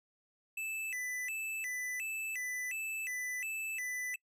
square tone with vibrato, 2290 Hz, D7, 44 cents flat, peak -37 dBFS, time 0.57-4.16 s, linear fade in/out 5 ms, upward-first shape square, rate 1.4 Hz, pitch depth 240 cents each way, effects noise-tail reverb RT60 0.1 s tail -25 dB re dry

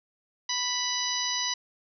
harmonic tone, 987.8 Hz, B5, in tune, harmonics 1 / 2 / 3 / 4 / 5 / 6, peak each -36 / -36 / -35 / -33 / -32 / -33 dBFS, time 0.49-1.54 s, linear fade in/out 5 ms, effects none

